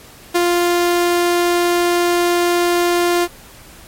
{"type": "tone with ADSR envelope", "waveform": "sawtooth", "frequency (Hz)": 349.2, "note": "F4", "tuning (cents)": 0, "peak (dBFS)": -7, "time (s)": [0.34, 3.28], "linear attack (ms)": 18, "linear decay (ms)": 29, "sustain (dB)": -2, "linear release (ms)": 48, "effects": ["pink hiss -41 dBFS RMS until 3.87 s", "MP3 64 kbps"]}